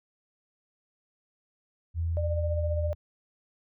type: tone with pitch glide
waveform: sine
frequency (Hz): 83.3 to 81.54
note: E2 to E2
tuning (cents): +19 to -18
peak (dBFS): -26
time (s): 1.94-2.95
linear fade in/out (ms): 50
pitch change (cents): -37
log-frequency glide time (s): 2.21-2.73
type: tone with tremolo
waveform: sine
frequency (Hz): 597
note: D5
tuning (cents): +28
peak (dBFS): -29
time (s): 2.17-2.93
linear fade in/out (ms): 0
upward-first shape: sine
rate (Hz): 15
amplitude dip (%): 55
effects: none